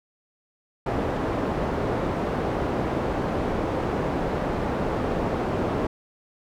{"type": "low-pass noise", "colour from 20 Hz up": "white", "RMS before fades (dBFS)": -26, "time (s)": [0.86, 5.87], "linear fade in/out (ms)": 5, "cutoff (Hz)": 620, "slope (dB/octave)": 12, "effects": []}